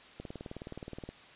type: click train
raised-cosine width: 2 ms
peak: -28 dBFS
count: 18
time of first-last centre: 0.2-1.09 s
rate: 19.1 Hz
effects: white hiss -54 dBFS RMS until 1.35 s + resampled to 8000 Hz